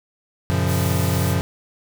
square chord, Gb major seventh, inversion none, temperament equal, 92.5 / 116.54 / 138.59 / 174.61 Hz, Gb2 / Bb2 / Db3 / F3, 0 / 0 / 0 / 0 cents, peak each -22 / -27 / -25 / -25 dBFS, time 0.5-1.41 s, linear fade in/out 0 ms
white high-pass noise, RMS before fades -32 dBFS, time 0.66-1.36 s, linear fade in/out 50 ms, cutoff 3700 Hz, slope 12 dB/octave
effects none

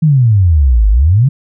sine exponential two-way sweep, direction down then up, 164.1 to 49 to 146 Hz, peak -5 dBFS, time 0.02-1.29 s, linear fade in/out 10 ms, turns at 0.89 s, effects none

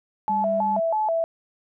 sine tone with vibrato, 754 Hz, F#5, 32 cents sharp, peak -20 dBFS, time 0.28-1.24 s, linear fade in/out 0 ms, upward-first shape square, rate 3.1 Hz, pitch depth 230 cents each way
triangle tone, 199 Hz, G3, 26 cents sharp, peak -27 dBFS, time 0.29-0.8 s, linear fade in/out 10 ms
effects none

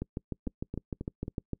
two click trains, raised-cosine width 3 ms, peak -20 / -23 dBFS, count 11 / 4, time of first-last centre 0.02-1.533 / 0.47-1.281 s, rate 6.61 / 3.7 Hz, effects noise-tail reverb RT60 0.1 s tail -26 dB re dry

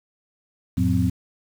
sine tone cluster, 88.4 / 109.9 / 181 / 257.8 Hz, F2 / A2 / F#3 / C4, +22 / -2 / -38 / -26 cents, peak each -23 dBFS, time 0.77-1.1 s, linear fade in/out 10 ms, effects 7-bit

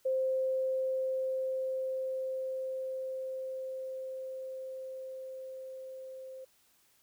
sine tone with level ramp, 523.3 Hz, C5, in tune, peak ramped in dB -27 to -43 dBFS, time 0.05-6.45 s, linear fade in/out 10 ms, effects white hiss -68 dBFS RMS until 7.02 s

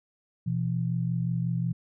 sine tone pair together, 123.47 / 169.02 Hz, B2 / E3, 0 / +44 cents, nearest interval perfect fourth, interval 544 cents, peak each -28 dBFS, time 0.46-1.73 s, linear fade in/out 10 ms, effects none

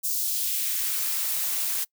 blue noise with high-pass filter sweep, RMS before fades -27 dBFS, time 0.03-1.85 s, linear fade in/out 20 ms, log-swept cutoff 6600 to 230 Hz, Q 1.1, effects noise-tail reverb RT60 0.1 s tail -24 dB re dry

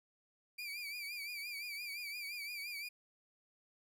30% pulse tone with vibrato, 2349 Hz, D7, in tune, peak -39 dBFS, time 0.58-2.89 s, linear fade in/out 10 ms, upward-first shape triangle, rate 5.8 Hz, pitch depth 92 cents each way, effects none

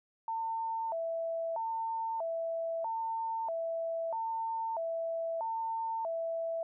sine tone with vibrato, 772 Hz, G5, 27 cents flat, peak -32 dBFS, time 0.28-6.63 s, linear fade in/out 2 ms, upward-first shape square, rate 0.78 Hz, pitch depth 270 cents each way, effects none

